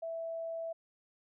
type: tone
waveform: sine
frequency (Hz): 659.3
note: E5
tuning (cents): 0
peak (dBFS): -36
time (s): 0.02-0.73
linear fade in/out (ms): 10
effects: none